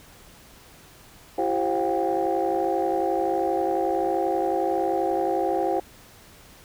sine tone cluster, 337.4 / 388 / 530 / 720 / 792 Hz, E4 / G4 / C5 / F#5 / G5, +40 / -18 / +22 / -47 / +18 cents, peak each -27 dBFS, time 1.38-5.8 s, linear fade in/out 5 ms, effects tanh soft clip ceiling -14 dBFS + pink hiss -50 dBFS RMS until 6.64 s

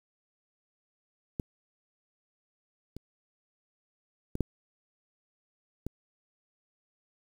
clicks, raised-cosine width 3 ms, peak -19 / -28 / -21 / -13 / -21 dBFS, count 5, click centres 1.398 / 2.966 / 4.354 / 4.407 / 5.866 s, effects 8-bit

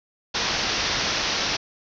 white low-pass noise, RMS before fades -25 dBFS, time 0.34-1.57 s, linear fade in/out 10 ms, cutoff 6000 Hz, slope 96 dB/octave, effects none

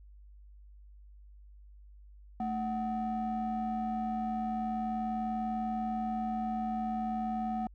triangle ring-modulated tone, 261.6 Hz, C4, in tune, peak -26 dBFS, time 2.4-7.67 s, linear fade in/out 2 ms, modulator 483 Hz, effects added 50 Hz sine -51 dBFS peak until 7.74 s

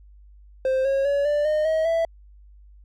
triangle tone with pitch steps, 524 / 544.7 / 566.2 / 588.5 / 611.7 / 635.9 / 661 Hz, C5 / C#5 / C#5 / D5 / D#5 / D#5 / E5, +2 / -30 / +37 / +3 / -30 / +38 / +5 cents, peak -17 dBFS, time 0.65-2.05 s, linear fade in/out 2 ms, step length 200 ms, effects added 50 Hz sine -46 dBFS peak until 2.84 s

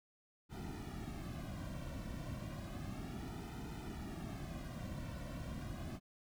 brown noise with flanger, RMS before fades -45 dBFS, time 0.49-6 s, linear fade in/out 50 ms, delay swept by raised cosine 1.8 to 2.42 ms, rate 0.32 Hz, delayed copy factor -1, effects none

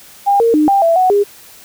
sine tone with pitch steps, 803 / 461.3 / 303.8 / 792 / 666 / 741 / 406.9 Hz, G5 / A#4 / D#4 / G5 / E5 / F#5 / G#4, +41 / -18 / -41 / +18 / +18 / +2 / -35 cents, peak -8 dBFS, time 0.26-1.24 s, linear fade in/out 20 ms, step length 140 ms, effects white hiss -40 dBFS RMS until 1.64 s

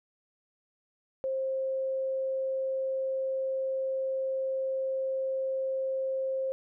sine tone, 530 Hz, C5, 22 cents sharp, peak -28 dBFS, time 1.24-6.52 s, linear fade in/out 0 ms, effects none

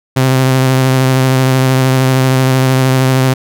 sawtooth tone with vibrato, 130.81 Hz, C3, in tune, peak -4 dBFS, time 0.16-3.34 s, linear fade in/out 10 ms, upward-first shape triangle, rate 13 Hz, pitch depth 26 cents each way, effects none

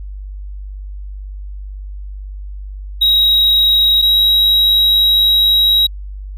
triangle tone pair in turn, 3817 / 3838 Hz, A#7 / A#7, +40 / +50 cents, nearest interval unison, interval 10 cents, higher second, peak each -7 dBFS, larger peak neither, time 3.01-4.02 / 4.02-5.87 s, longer second, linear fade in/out 10 ms, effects added 49 Hz sine -25 dBFS peak until 6.37 s

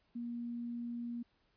sine tone, 237.4 Hz, A#3, 32 cents sharp, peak -38 dBFS, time 0.15-1.23 s, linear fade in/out 10 ms, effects pink hiss -75 dBFS RMS until 1.56 s + resampled to 11025 Hz

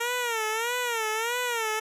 10% pulse tone with vibrato, 463 Hz, A#4, 12 cents flat, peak -18 dBFS, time 0-1.8 s, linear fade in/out 10 ms, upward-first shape sine, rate 1.6 Hz, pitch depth 120 cents each way, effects resampled to 32000 Hz

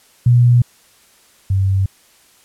sine tone pair in turn, 121.5 / 96.43 Hz, B2 / G2, -28 / -28 cents, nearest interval major third, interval 400 cents, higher first, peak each -7 / -12 dBFS, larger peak first, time 0.26-0.62 / 1.5-1.86 s, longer neither, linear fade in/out 5 ms, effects white hiss -51 dBFS RMS until 2.44 s + low-pass 12000 Hz 12 dB/octave

